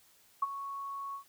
sine tone with ADSR envelope, 1108.7 Hz, C#6, in tune, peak -24 dBFS, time 0.42-1.24 s, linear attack 7 ms, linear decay 29 ms, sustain -13 dB, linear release 98 ms, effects white hiss -64 dBFS RMS until 1.28 s

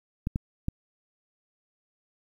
clicks, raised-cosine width 5 ms, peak -15 dBFS, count 3, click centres 0.271 / 0.359 / 0.684 s, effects 9-bit

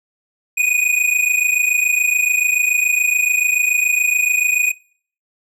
square tone pair together, 2463 / 2490 Hz, D#7 / D#7, -18 / +1 cents, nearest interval unison, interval 19 cents, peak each -17 dBFS, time 0.57-4.72 s, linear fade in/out 10 ms, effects noise-tail reverb RT60 0.5 s tail -21 dB re dry + low-pass 12000 Hz 12 dB/octave

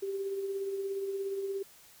sine tone with tremolo, 392 Hz, G4, in tune, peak -30 dBFS, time 0.02-1.63 s, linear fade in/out 10 ms, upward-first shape triangle, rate 17 Hz, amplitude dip 45%, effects white hiss -57 dBFS RMS until 2 s

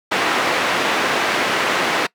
white band-pass noise, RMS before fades -19 dBFS, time 0.11-2.07 s, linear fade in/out 10 ms, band 240 to 2100 Hz, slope 12 dB/octave, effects noise-tail reverb RT60 0.1 s tail -22 dB re dry

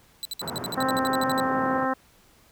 sawtooth tone bursts, 3992 Hz, B7, 18 cents sharp, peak -26 dBFS, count 15, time 0.23-1.4 s, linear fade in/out 0 ms, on 22 ms, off 60 ms
pink band-pass noise, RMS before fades -34 dBFS, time 0.41-1.86 s, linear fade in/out 10 ms, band 120 to 1400 Hz, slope 24 dB/octave
harmonic tone, 262.3 Hz, C4, 4 cents sharp, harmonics 1 / 2 / 3 / 4 / 5 / 6 / 7, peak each -28 / -29 / -29 / -30 / -31 / -35 / -36 dBFS, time 0.77-1.94 s, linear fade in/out 10 ms
effects pink hiss -58 dBFS RMS until 2.51 s

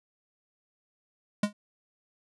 square tone with exponential decay, 207.1 Hz, G#3, 5 cents flat, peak -20 dBFS, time 1.43-1.53 s, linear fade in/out 5 ms, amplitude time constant 21 ms, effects resampled to 24000 Hz

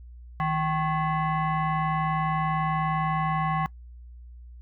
sine tone with frequency modulation, 158.8 Hz, D#3, 36 cents sharp, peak -23 dBFS, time 0.4-3.66 s, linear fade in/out 0 ms, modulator 932 Hz, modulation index 1.3, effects noise-tail reverb RT60 0.1 s tail -21 dB re dry + added 60 Hz sine -42 dBFS peak until 4.61 s

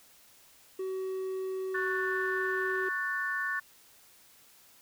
triangle tone, 378 Hz, F#4, 37 cents sharp, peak -30 dBFS, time 0.79-2.89 s, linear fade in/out 5 ms
sine chord, F# minor, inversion second, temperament just, 1110 / 1480 / 1776 Hz, C#6 / F#6 / A6, +2 / 0 / +16 cents, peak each -37 / -34 / -32 dBFS, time 1.74-3.6 s, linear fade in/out 10 ms
effects tanh soft clip ceiling -19 dBFS + white hiss -59 dBFS RMS until 4.81 s

